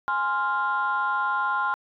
sine chord, F minor, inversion first, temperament equal, 830.6 / 1046.5 / 1396.9 Hz, Ab5 / C6 / F6, 0 / 0 / 0 cents, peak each -28 / -25 / -25 dBFS, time 0.08-1.74 s, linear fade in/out 0 ms, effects tanh soft clip ceiling -16 dBFS

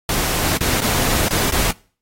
pink noise with dropouts, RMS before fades -19 dBFS, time 0.09-1.71 s, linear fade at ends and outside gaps 2 ms, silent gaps 0.573-0.608 / 0.805-0.818 / 1.285-1.307 / 1.505-1.521 s, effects noise-tail reverb RT60 0.4 s tail -22 dB re dry + AAC 48 kbps

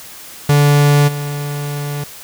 45% pulse tone with level steps, 145 Hz, D3, 22 cents flat, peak -8 / -20 dBFS, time 0.49-2.04 s, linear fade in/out 5 ms, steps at 1.07 s, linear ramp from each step 20 ms, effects white hiss -35 dBFS RMS until 2.23 s

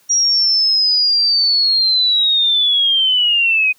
sine linear sweep, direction down, 5710 to 2489 Hz, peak -11 dBFS, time 0.09-3.73 s, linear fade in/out 20 ms, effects white hiss -54 dBFS RMS until 3.78 s + high-pass 100 Hz 12 dB/octave

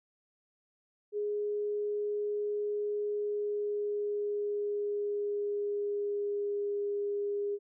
sine tone with pitch glide, 415.3 to 407.5 Hz, G#4 to G#4, 0 to -33 cents, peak -30 dBFS, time 1.12-7.59 s, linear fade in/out 50 ms, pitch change -33 cents, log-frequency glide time 3.1-6.81 s, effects none

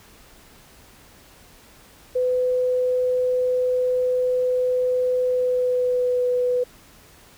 sine tone with pitch glide, 503 to 495.8 Hz, B4 to B4, +32 to +7 cents, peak -18 dBFS, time 2.15-6.64 s, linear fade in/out 10 ms, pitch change -25 cents, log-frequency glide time 5.26-6.26 s, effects pink hiss -50 dBFS RMS until 7.37 s

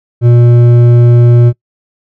sine tone with hard clipping, 120 Hz, B2, 49 cents flat, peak -4 dBFS, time 0.21-1.53 s, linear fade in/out 50 ms, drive 8 dB, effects noise-tail reverb RT60 0.1 s tail -23 dB re dry

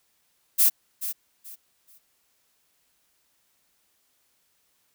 violet noise with echo, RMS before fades -18 dBFS, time 0.58-0.7 s, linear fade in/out 20 ms, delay 430 ms, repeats 3, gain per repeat -12 dB, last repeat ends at 1.99 s, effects white hiss -69 dBFS RMS until 4.94 s

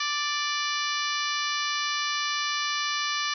harmonic tone, 587.3 Hz, D5, in tune, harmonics 2 / 3 / 4 / 5 / 6 / 7 / 8 / 9 / 10, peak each -31 / -33 / -34 / -35 / -36 / -36 / -37 / -38 / -38 dBFS, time 0-3.34 s, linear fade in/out 5 ms, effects none

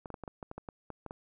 clicks, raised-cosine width 1 ms, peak -27 dBFS, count 12, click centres 0.058 / 0.103 / 0.142 / 0.237 / 0.278 / 0.428 / 0.514 / 0.58 / 0.688 / 0.903 / 1.063 / 1.109 s, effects none

